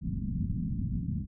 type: low-pass noise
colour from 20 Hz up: white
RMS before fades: -32 dBFS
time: 0.01-1.27 s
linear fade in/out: 50 ms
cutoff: 230 Hz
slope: 48 dB/octave
effects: none